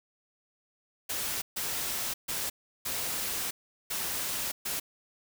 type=noise bursts at uneven times; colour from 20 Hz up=white; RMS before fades=-33 dBFS; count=6; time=1.09-1.42 / 1.56-2.14 / 2.28-2.5 / 2.85-3.51 / 3.9-4.52 / 4.65-4.8 s; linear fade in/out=10 ms; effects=none